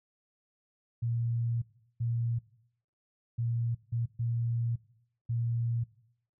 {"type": "tone bursts at uneven times", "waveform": "sine", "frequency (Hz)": 117.2, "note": "A#2", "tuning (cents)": 10, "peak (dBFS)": -28, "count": 6, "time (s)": [[1.02, 1.62], [2, 2.39], [3.38, 3.75], [3.92, 4.06], [4.19, 4.76], [5.29, 5.84]], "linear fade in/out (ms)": 10, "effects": ["noise-tail reverb RT60 0.7 s tail -19 dB re dry"]}